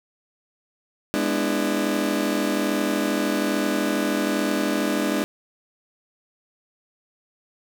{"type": "chord", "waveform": "30% pulse", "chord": "E dominant seventh", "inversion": "first", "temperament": "just", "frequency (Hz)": [206, 247.2, 296.7, 329.6], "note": ["G#3", "B3", "D4", "E4"], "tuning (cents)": [-14, 2, 18, 0], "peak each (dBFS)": [-24, -26, -22, -27], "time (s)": [1.14, 5.24], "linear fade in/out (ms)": 0, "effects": []}